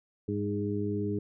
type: harmonic tone with a mistuned harmonic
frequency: 102.8 Hz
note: G#2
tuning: 17 cents flat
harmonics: 1 / 2 / 3 / 4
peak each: -34 / -34 / -34 / -34 dBFS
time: 0.28-1.19 s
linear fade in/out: 5 ms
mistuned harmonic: 2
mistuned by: -17 cents
effects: none